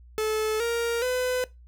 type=tone with pitch steps; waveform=45% pulse; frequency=433.5 / 467.3 / 503.7 Hz; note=A4 / A#4 / B4; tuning=-26 / +4 / +34 cents; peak=-24 dBFS; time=0.18-1.44 s; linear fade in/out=0 ms; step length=420 ms; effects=noise-tail reverb RT60 0.2 s tail -19 dB re dry + added 60 Hz sine -47 dBFS peak until 1.67 s